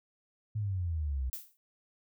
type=exponential sweep; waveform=sine; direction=down; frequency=110 to 61.74 Hz; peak=-30 dBFS; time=0.55-1.3 s; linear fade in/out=10 ms
type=noise with exponential decay; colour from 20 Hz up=violet; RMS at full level=-36 dBFS; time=1.33-1.57 s; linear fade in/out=0 ms; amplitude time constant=51 ms
effects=none